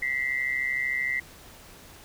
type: tone pair together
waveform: sine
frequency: 1942.8 / 2076 Hz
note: B6 / C7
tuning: -29 / -14 cents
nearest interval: minor second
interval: 115 cents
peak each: -28 dBFS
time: 0.02-1.2 s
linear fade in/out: 5 ms
effects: pink hiss -49 dBFS RMS until 2.04 s